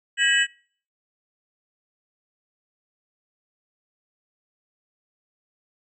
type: tone cluster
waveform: sine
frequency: 1635 / 1914 / 2574 / 2977 / 7800 Hz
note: G#6 / A#6 / E7 / F#7 / B8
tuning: -28 / +45 / -42 / +10 / -23 cents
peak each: -22 / -22 / -28 / -22 / -30 dBFS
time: 0.17-0.47 s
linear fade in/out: 50 ms
effects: noise-tail reverb RT60 0.5 s tail -26 dB re dry